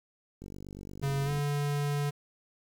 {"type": "click train", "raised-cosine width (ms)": 3, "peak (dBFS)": -31, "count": 48, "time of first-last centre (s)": [0.42, 1.387], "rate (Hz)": 48.6}
{"type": "tone with pitch glide", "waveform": "square", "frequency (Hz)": [138.59, 144.56], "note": ["C#3", "D3"], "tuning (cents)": [0, -27], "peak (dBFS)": -29, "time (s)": [1.02, 2.11], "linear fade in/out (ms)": 20, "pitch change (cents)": 73, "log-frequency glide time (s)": [1.25, 1.3]}
{"effects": ["9-bit"]}